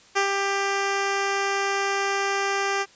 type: tone with ADSR envelope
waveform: 10% pulse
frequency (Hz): 395.6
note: G4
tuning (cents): +16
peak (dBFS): -10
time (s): 0.15-2.86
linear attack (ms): 21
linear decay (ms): 100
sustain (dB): -4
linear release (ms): 45
effects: white hiss -53 dBFS RMS until 2.95 s + resampled to 16000 Hz